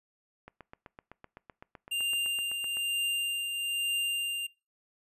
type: click train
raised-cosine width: 0.5 ms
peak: -31 dBFS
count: 19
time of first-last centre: 0.48-2.77 s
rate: 7.86 Hz
type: tone with tremolo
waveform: square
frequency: 2794 Hz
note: F7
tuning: in tune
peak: -28 dBFS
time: 1.91-4.47 s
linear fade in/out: 10 ms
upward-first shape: triangle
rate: 1.1 Hz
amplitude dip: 45%
effects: noise-tail reverb RT60 0.3 s tail -24 dB re dry + resampled to 32000 Hz